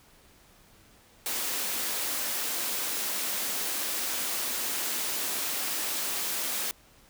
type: high-pass noise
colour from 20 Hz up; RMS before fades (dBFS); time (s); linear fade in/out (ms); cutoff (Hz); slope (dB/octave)
white; -31; 1.26-6.71; 0; 200; 48
effects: pink hiss -58 dBFS RMS until 7.09 s